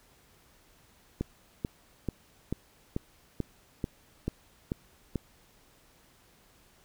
click train, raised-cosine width 3 ms, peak -17 dBFS, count 10, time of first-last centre 1.21-5.157 s, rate 2.28 Hz, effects pink hiss -62 dBFS RMS until 6.84 s

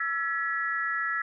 sine tone cluster, 1333 / 1688 / 1939 Hz, E6 / G#6 / B6, +19 / +28 / -32 cents, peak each -31 dBFS, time 0-1.22 s, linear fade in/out 5 ms, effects none

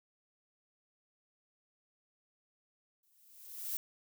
violet noise with exponential growth, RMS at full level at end -35 dBFS, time 3.03-3.77 s, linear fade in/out 2 ms, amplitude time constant 160 ms, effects none

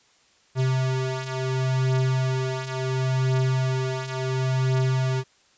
square beating tone pair, 129.8 / 130.51 Hz, C3 / C3, -13 / -4 cents, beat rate 0.71 Hz, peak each -28 / -24 dBFS, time 0.55-5.24 s, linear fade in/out 50 ms, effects white hiss -60 dBFS RMS until 5.57 s + resampled to 16000 Hz

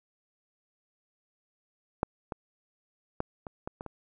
clicks, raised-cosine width 1 ms, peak -11 / -20 / -15 / -25 / -21 / -24 / -25 dBFS, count 7, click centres 2.031 / 2.322 / 3.204 / 3.468 / 3.675 / 3.809 / 3.863 s, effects none

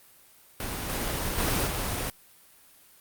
pink noise with level steps, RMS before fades -33 / -30 / -26 / -30 dBFS, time 0.6-2.1 s, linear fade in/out 2 ms, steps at 0.89 / 1.38 / 1.66 s, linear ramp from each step 10 ms, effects white hiss -56 dBFS RMS until 3 s + Opus 32 kbps

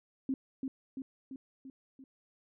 sine tone with echo, 265.7 Hz, C4, 27 cents sharp, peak -29 dBFS, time 0.29-0.34 s, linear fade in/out 2 ms, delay 340 ms, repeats 5, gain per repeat -4 dB, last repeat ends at 2.04 s, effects none

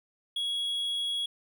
triangle tone, 3331 Hz, G#7, 4 cents sharp, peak -27 dBFS, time 0.36-1.26 s, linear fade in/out 5 ms, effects none

